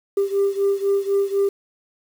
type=beating tone pair; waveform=sine; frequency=395.6 / 399.6 Hz; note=G4 / G4; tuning=+16 / +33 cents; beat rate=4 Hz; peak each=-18 / -20 dBFS; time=0.17-1.49 s; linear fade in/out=5 ms; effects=tanh soft clip ceiling -13 dBFS + 7-bit